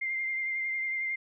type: tone with vibrato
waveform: sine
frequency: 2100 Hz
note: C7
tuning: 6 cents sharp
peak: -29 dBFS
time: 0.01-1.16 s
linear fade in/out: 10 ms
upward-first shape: sine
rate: 11 Hz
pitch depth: 20 cents each way
effects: none